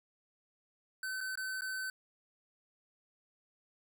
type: tone with dropouts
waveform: square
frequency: 1526 Hz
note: G6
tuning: 47 cents flat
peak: -37 dBFS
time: 1.03-1.9 s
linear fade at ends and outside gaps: 2 ms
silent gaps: 1.206-1.21 / 1.355-1.374 / 1.609-1.619 s
effects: none